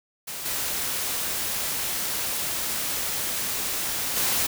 white noise with level steps, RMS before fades -34 / -28 / -24 dBFS, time 0.27-4.47 s, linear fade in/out 10 ms, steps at 0.45 / 4.16 s, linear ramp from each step 10 ms, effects none

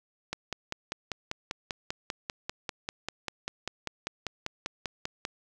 click train, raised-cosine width 0.2 ms, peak -15 dBFS, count 26, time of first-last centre 0.33-5.251 s, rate 5.08 Hz, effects none

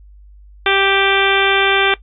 harmonic tone with a mistuned harmonic, 392 Hz, G4, in tune, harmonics 1 / 2 / 3 / 4 / 5 / 6 / 7 / 8 / 9, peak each -18 / -20 / -21 / -18 / -23 / -20 / -24 / -22 / -21 dBFS, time 0.66-1.94 s, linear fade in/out 2 ms, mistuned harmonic 7, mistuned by -16 cents, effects noise-tail reverb RT60 0.1 s tail -18 dB re dry + added 50 Hz sine -39 dBFS peak until 2.02 s

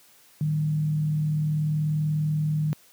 sine tone with frequency modulation, 152.7 Hz, D#3, 32 cents flat, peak -21 dBFS, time 0.41-2.73 s, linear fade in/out 0 ms, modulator 40.5 Hz, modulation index 0.28, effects white hiss -56 dBFS RMS until 2.92 s + high-pass 100 Hz 12 dB/octave

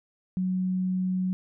sine tone, 185 Hz, F#3, in tune, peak -24 dBFS, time 0.37-1.33 s, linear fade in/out 0 ms, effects none

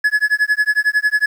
triangle tone with tremolo, 1700 Hz, G#6, 40 cents sharp, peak -8 dBFS, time 0.04-1.26 s, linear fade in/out 5 ms, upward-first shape sine, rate 11 Hz, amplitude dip 100%, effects 8-bit

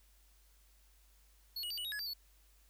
square tone with pitch steps, 4361 / 2906 / 4633 / 2942 / 3782 / 1689 / 4666 / 4426 Hz, C#8 / F#7 / D8 / F#7 / A#7 / G#6 / D8 / C#8, -29 / -32 / -24 / -11 / +24 / +29 / -12 / -3 cents, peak -39 dBFS, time 1.56-2.136 s, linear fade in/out 5 ms, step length 72 ms, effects added 50 Hz sine -64 dBFS peak until 2.69 s + white hiss -70 dBFS RMS until 2.69 s

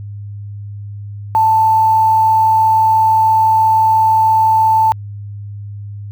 sine tone with quantisation, 883 Hz, A5, 6 cents sharp, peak -8 dBFS, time 1.35-4.92 s, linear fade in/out 0 ms, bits 6, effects added 102 Hz sine -25 dBFS peak until 6.11 s

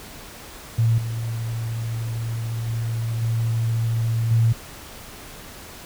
sine tone with level steps, 114.2 Hz, A#2, 35 cents flat, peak -15 / -24 / -22 / -19 / -14 dBFS, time 0.78-4.53 s, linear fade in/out 10 ms, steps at 0.98 / 2.68 / 3.22 / 4.31 s, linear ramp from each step 2 ms, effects pink hiss -40 dBFS RMS until 5.85 s

